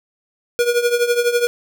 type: tone with tremolo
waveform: square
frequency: 480 Hz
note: B4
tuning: 49 cents flat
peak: -12 dBFS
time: 0.59-1.47 s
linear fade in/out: 0 ms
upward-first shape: triangle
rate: 12 Hz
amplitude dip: 80%
effects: none